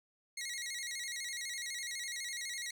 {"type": "tone with vibrato", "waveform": "15% pulse", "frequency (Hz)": 2034, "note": "C7", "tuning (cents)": -50, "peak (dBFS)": -32, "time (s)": [0.37, 2.71], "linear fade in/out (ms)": 5, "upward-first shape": "square", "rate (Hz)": 12, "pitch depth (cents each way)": 94, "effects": []}